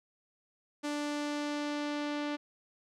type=tone with low-pass filter sweep; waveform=sawtooth; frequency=293.7 Hz; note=D4; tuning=in tune; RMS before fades=-35 dBFS; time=0.83-2.37 s; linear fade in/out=20 ms; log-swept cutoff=8000 to 3800 Hz; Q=1; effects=none